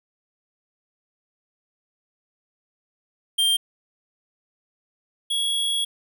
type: tone pair in turn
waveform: square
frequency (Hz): 3180 / 3335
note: G7 / G#7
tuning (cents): +24 / +7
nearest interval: minor second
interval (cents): 83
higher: second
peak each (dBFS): -18 / -22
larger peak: first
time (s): 3.38-3.57 / 5.3-5.85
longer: second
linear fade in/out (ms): 10
effects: none